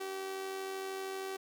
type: tone with amplitude modulation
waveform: sawtooth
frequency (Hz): 384.2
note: G4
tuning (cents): -35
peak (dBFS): -32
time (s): 0-1.37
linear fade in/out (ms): 10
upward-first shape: sine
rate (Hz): 92.9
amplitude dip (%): 40
effects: none